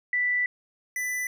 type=tone pair in turn; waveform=sine / square; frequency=1975.5 / 1991.5 Hz; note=B6 / B6; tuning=0 / +14 cents; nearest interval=unison; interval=14 cents; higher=second; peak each=-22 / -28 dBFS; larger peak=first; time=0.13-0.46 / 0.96-1.27 s; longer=first; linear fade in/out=2 ms; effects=none